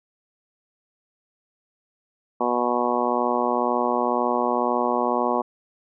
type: harmonic tone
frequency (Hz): 122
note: B2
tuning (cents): -21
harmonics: 2 / 3 / 4 / 5 / 6 / 7 / 8 / 9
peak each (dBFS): -28 / -28 / -28 / -28 / -28 / -28 / -28 / -28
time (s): 2.4-5.42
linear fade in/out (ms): 10
effects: none